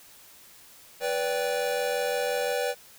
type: chord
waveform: square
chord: G major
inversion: first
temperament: equal with one note detuned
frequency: 493.9 / 579.6 / 784 Hz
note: B4 / D5 / G5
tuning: 0 / -23 / 0 cents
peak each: -29 / -31 / -34 dBFS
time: 1-2.75 s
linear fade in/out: 50 ms
type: click train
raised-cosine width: 0.5 ms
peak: -37 dBFS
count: 283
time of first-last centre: 1.01-2.526 s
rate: 186 Hz
effects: white hiss -52 dBFS RMS until 2.98 s

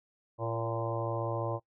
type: harmonic tone with a mistuned harmonic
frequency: 114.4 Hz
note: A#2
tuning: 32 cents flat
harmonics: 1 / 3 / 4 / 5 / 6 / 7 / 8 / 9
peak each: -35 / -39 / -40 / -36 / -43 / -43 / -43 / -41 dBFS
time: 0.38-1.6 s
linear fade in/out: 50 ms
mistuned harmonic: 4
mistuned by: +32 cents
effects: noise-tail reverb RT60 0.1 s tail -22 dB re dry

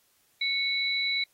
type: tone pair together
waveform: sine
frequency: 2215 / 3947 Hz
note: C#7 / B7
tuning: -2 / -2 cents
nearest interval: minor seventh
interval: 1000 cents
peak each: -28 dBFS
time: 0.41-1.24 s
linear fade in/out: 5 ms
effects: white hiss -67 dBFS RMS until 1.33 s + AAC 48 kbps

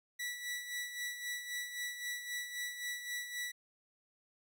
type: tone with tremolo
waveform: sawtooth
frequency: 1953 Hz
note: B6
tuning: 20 cents flat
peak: -33 dBFS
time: 0.19-3.52 s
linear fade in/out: 10 ms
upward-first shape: sine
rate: 3.8 Hz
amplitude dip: 60%
effects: none

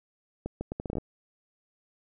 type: accelerating click train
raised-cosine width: 2 ms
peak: -19 dBFS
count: 10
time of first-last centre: 0.46-0.983 s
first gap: 150 ms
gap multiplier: 0.73
effects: none

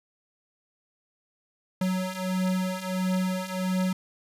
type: beating tone pair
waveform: square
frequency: 184.6 / 186.1 Hz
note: F#3 / F#3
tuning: -4 / +10 cents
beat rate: 1.5 Hz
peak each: -31 / -28 dBFS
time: 1.81-3.93 s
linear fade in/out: 5 ms
effects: resampled to 32000 Hz + 10-bit

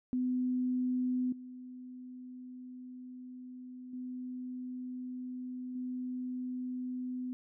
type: tone with level steps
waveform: sine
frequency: 252.1 Hz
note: B3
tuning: 36 cents sharp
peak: -29 / -44 / -38 / -35 dBFS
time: 0.13-7.33 s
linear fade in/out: 0 ms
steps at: 1.32 / 3.93 / 5.75 s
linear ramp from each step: 5 ms
effects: none

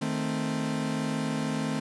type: chord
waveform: 40% pulse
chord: A diminished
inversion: second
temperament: equal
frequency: 155.56 / 220 / 261.6 Hz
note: Eb3 / A3 / C4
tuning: 0 / 0 / 0 cents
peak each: -32 / -31 / -31 dBFS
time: 0.01-1.8 s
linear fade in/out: 10 ms
effects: resampled to 24000 Hz

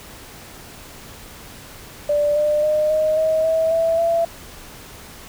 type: tone with pitch steps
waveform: sine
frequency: 587.3 / 598.6 / 610.1 / 621.9 / 633.8 / 646 / 658.5 / 671.1 Hz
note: D5 / D5 / D#5 / D#5 / D#5 / E5 / E5 / E5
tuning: 0 / +33 / -34 / -1 / +32 / -35 / -2 / +31 cents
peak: -15 dBFS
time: 2.09-4.25 s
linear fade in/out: 5 ms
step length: 270 ms
effects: pink hiss -40 dBFS RMS until 5.28 s

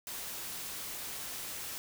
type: noise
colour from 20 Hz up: white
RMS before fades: -41 dBFS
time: 0.07-1.78 s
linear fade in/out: 0 ms
effects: none

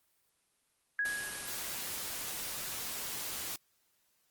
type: tone with exponential decay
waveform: sine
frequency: 1661.2 Hz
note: G#6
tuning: in tune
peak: -28 dBFS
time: 0.99-1.87 s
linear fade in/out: 1 ms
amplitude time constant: 190 ms
type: noise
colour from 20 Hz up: white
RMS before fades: -39 dBFS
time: 1.05-3.56 s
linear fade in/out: 2 ms
effects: white hiss -74 dBFS RMS until 4.3 s + Opus 32 kbps

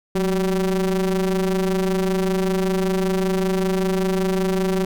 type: ring-modulated tone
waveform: square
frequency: 97.2 Hz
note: G2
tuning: 14 cents flat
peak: -16 dBFS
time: 0.15-4.85 s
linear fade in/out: 5 ms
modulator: 279 Hz
effects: none

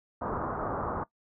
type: low-pass noise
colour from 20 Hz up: white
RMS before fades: -33 dBFS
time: 0.21-1.04 s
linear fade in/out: 10 ms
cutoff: 1300 Hz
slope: 48 dB/octave
effects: noise-tail reverb RT60 0.1 s tail -19 dB re dry

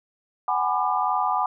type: chord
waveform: sine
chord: G# half-diminished seventh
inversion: third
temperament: just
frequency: 747.5 / 830.6 / 996.7 / 1196.1 Hz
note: F#5 / G#5 / B5 / D6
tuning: +17 / 0 / +16 / +31 cents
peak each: -26 dBFS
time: 0.48-1.46 s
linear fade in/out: 2 ms
effects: none

